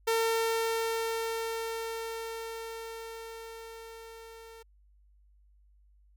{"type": "tone with level ramp", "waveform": "sawtooth", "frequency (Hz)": 453.4, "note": "A#4", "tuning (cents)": -48, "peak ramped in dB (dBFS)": [-21, -44], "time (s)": [0.07, 4.63], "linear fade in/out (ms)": 10, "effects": ["added 50 Hz sine -59 dBFS peak until 6.16 s"]}